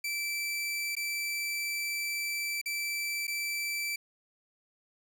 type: tone with dropouts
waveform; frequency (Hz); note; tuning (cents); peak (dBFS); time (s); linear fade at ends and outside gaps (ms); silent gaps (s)
sawtooth; 2328; D7; -16; -28; 0.04-3.96; 5; 0.953-0.966 / 2.615-2.658 / 3.27-3.278
effects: none